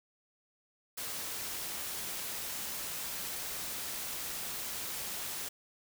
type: noise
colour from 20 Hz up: white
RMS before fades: -39 dBFS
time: 0.97-5.49 s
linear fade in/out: 10 ms
effects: none